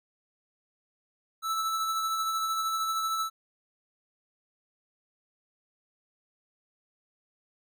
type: tone with tremolo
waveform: square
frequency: 1315 Hz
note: E6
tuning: 5 cents flat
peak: -27 dBFS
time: 1.42-3.3 s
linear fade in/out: 50 ms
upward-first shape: sine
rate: 13 Hz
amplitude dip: 30%
effects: none